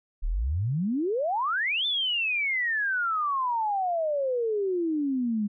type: exponential two-way sweep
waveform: sine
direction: up then down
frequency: 32.59 to 3577 to 201.5 Hz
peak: -24 dBFS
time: 0.22-5.48 s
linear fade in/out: 20 ms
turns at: 1.86 s
effects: none